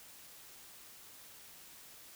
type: silence
effects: white hiss -55 dBFS RMS until 2.15 s